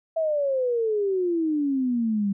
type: exponential sweep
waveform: sine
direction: down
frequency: 659.3 to 194.5 Hz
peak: -21 dBFS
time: 0.16-2.33 s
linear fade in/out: 10 ms
effects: none